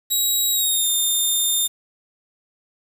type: tone with pitch glide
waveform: 10% pulse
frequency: 3840 to 3624 Hz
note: B7 to A#7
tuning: -49 to -50 cents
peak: -11 dBFS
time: 0.1-1.68 s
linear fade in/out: 20 ms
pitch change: -101 cents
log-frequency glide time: 0.52-0.88 s
effects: 7-bit